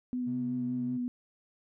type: tone with vibrato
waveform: sine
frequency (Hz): 247.9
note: B3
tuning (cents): +7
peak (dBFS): -30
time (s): 0.13-1.08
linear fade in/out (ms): 0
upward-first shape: sine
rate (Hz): 5.3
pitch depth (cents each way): 20
type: tone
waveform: triangle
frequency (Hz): 130.81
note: C3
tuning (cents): 0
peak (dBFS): -38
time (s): 0.26-0.98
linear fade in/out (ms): 20
effects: none